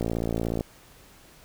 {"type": "click train", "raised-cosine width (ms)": 2, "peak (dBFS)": -14, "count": 35, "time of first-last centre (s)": [0.01, 0.609], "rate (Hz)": 56.8, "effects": ["pink hiss -53 dBFS RMS until 1.44 s"]}